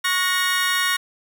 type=chord; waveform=25% pulse; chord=F# major; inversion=second; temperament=equal with one note detuned; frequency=1108.7 / 1451.2 / 1864.7 Hz; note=C#6 / F#6 / A#6; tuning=0 / -34 / 0 cents; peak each=-21 / -21 / -18 dBFS; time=0.04-0.97 s; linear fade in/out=10 ms; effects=none